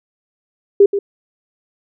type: tone with echo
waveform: sine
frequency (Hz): 401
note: G4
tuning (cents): +39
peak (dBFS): -4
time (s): 0.8-0.86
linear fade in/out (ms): 5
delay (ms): 130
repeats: 1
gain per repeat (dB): -10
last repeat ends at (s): 0.99
effects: none